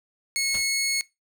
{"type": "tone", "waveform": "15% pulse", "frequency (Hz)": 2186, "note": "C#7", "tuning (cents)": -25, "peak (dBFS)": -17, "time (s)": [0.36, 1.01], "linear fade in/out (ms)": 0}
{"type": "noise with exponential decay", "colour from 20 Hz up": "pink", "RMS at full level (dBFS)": -32, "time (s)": [0.54, 0.69], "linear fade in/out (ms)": 5, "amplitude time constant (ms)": 31}
{"effects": ["noise-tail reverb RT60 0.2 s tail -20 dB re dry"]}